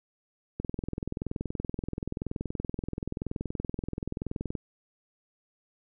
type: click train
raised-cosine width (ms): 3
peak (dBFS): -19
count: 84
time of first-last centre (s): 0.6-4.552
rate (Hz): 21
effects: none